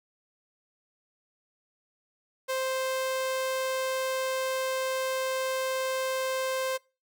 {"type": "tone", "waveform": "sawtooth", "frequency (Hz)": 523.3, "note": "C5", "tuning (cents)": 0, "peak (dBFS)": -24, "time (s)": [2.48, 6.78], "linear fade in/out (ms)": 20, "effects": ["noise-tail reverb RT60 0.3 s tail -24 dB re dry"]}